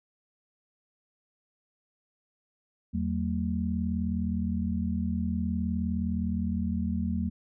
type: tone cluster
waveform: sine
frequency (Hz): 82.1 / 187.9 / 227.4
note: E2 / F#3 / A#3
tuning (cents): -6 / +27 / -43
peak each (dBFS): -31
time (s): 2.93-7.3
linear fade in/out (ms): 20
effects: none